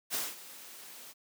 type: noise with ADSR envelope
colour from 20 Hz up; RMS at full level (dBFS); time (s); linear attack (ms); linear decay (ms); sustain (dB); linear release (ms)
white; -32; 0.1-1.14; 46; 200; -17; 36
effects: high-pass 200 Hz 12 dB/octave